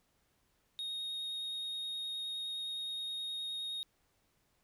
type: tone with vibrato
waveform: triangle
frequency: 3729 Hz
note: A#7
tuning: in tune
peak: -36 dBFS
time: 0.79-3.83 s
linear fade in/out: 0 ms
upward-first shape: triangle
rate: 9.6 Hz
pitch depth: 9 cents each way
effects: pink hiss -75 dBFS RMS until 4.63 s